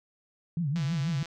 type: tone with vibrato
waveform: sine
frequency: 153.6 Hz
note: D#3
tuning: 22 cents flat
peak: -26 dBFS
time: 0.57-1.23 s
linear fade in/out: 2 ms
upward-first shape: triangle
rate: 6.2 Hz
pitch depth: 270 cents each way
type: click train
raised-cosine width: 0.2 ms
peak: -25 dBFS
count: 84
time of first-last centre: 0.76-1.257 s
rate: 167 Hz
effects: none